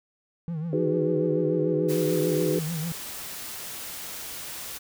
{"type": "tone with vibrato", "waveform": "triangle", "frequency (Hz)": 161.8, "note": "E3", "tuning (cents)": -32, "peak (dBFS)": -26, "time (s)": [0.48, 2.92], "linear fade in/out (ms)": 0, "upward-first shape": "triangle", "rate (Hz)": 6.8, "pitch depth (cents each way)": 130}
{"type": "chord", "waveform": "sine", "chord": "G# minor seventh", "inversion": "second", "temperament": "just", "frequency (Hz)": [311.5, 373.8, 415.3, 498.4], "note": ["D#4", "F#4", "G#4", "B4"], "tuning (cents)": [2, 18, 0, 16], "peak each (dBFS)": -28, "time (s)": [0.73, 2.59], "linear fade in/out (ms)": 2}
{"type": "noise", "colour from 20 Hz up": "white", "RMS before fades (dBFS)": -37, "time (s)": [1.88, 4.79], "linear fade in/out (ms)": 20}
{"effects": []}